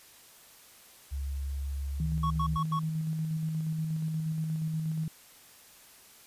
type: tone with pitch glide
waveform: sine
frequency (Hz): 69.3 to 69.78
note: C#2 to C#2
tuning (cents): 0 to +12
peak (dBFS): -31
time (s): 1.11-2.58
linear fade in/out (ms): 20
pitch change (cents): +12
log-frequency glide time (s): 1.4-2.01
type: tone with tremolo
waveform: sine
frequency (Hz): 158.5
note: D#3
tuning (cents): +32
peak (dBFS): -28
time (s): 2-5.08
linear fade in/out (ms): 2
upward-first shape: square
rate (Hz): 8.4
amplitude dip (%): 25
type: tone bursts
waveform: triangle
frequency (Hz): 1108.7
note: C#6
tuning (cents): 0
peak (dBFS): -27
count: 4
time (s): 2.23-2.793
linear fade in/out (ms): 5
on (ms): 74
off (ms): 89
effects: white hiss -55 dBFS RMS until 6.26 s + resampled to 32000 Hz

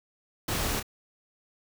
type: noise with echo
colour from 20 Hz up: pink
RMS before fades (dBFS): -30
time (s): 0.48-0.8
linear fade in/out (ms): 5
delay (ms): 28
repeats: 1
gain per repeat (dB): -7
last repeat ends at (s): 0.828
effects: none

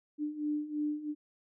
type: beating tone pair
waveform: sine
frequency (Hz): 296.6 / 299.6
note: D4 / D4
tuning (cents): +17 / +35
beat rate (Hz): 3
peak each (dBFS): -37 / -33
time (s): 0.18-1.15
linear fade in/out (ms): 50
effects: none

